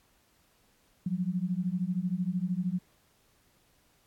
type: beating tone pair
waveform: sine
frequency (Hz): 174.61 / 187.61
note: F3 / F#3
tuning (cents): 0 / +24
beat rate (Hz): 13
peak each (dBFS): -31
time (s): 1.06-2.79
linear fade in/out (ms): 5
effects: pink hiss -67 dBFS RMS until 4.06 s + AAC 64 kbps